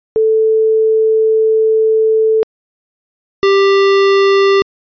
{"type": "tone pair in turn", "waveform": ["sine", "square"], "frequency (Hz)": [440, 393.7], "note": ["A4", "G4"], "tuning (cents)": [0, 8], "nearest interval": "major second", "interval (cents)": 192, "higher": "first", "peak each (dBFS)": -8, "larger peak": "neither", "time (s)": [[0.16, 2.43], [3.43, 4.62]], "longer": "first", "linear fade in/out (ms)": 0, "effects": ["resampled to 11025 Hz"]}